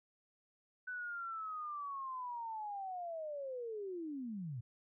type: linear sweep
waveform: sine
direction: down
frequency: 1507 to 110 Hz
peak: -40 dBFS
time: 0.87-4.61 s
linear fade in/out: 10 ms
effects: none